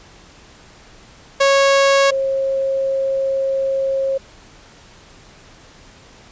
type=tone pair in turn; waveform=sawtooth / sine; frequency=551 / 539.3 Hz; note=C#5 / C#5; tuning=-11 / -48 cents; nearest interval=unison; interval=37 cents; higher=first; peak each=-7 / -16 dBFS; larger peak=first; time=1.4-2.11 / 2.11-4.18 s; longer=second; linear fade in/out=10 ms; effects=pink hiss -45 dBFS RMS until 6.31 s + resampled to 16000 Hz